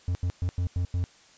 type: tone bursts at uneven times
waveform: triangle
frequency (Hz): 88.8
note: F2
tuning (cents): +29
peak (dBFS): -22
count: 6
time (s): 0.08-0.15 / 0.23-0.3 / 0.42-0.49 / 0.58-0.67 / 0.76-0.85 / 0.94-1.04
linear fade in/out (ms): 0
effects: white hiss -56 dBFS RMS until 1.37 s + resampled to 16000 Hz